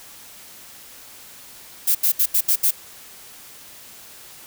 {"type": "noise bursts at uneven times", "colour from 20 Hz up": "violet", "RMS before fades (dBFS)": -17, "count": 6, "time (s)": [[1.87, 1.95], [2.03, 2.12], [2.19, 2.26], [2.34, 2.41], [2.48, 2.56], [2.63, 2.71]], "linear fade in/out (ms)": 10, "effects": ["white hiss -43 dBFS RMS until 4.46 s"]}